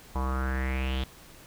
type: tone with low-pass filter sweep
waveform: square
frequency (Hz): 65.5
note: C2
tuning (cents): +2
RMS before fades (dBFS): -29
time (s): 0.15-1.04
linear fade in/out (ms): 5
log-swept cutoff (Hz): 960 to 3500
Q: 5.8
effects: pink hiss -51 dBFS RMS until 1.46 s